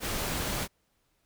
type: noise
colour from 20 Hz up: pink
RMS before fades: -32 dBFS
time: 0-0.68 s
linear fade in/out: 50 ms
effects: pink hiss -73 dBFS RMS until 1.25 s